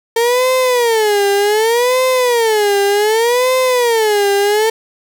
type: tone with vibrato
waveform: 35% pulse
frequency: 454.2 Hz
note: A#4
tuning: 45 cents flat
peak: -9 dBFS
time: 0.16-4.7 s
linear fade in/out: 5 ms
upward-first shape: sine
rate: 0.66 Hz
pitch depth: 220 cents each way
effects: none